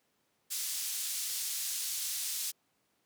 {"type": "band-pass noise", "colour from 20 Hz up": "pink", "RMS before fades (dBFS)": -36, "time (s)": [0.5, 2.52], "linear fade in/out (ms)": 20, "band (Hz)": [5300, 15000], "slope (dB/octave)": 12, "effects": ["pink hiss -75 dBFS RMS until 3.05 s", "high-pass 150 Hz 12 dB/octave"]}